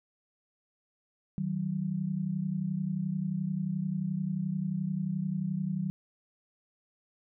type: tone pair together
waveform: sine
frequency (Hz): 157.5 / 188.93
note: D#3 / F#3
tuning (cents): +21 / +36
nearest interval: minor third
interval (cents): 315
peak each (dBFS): -33 / -31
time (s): 1.38-5.9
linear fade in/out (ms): 0
effects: none